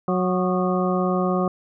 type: harmonic tone with a mistuned harmonic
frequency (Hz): 183.3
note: F#3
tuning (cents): -16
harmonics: 1 / 2 / 3 / 4 / 6 / 7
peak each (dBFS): -22 / -25 / -27 / -28 / -30 / -30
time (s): 0.08-1.48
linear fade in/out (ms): 2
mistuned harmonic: 7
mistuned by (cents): -78
effects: none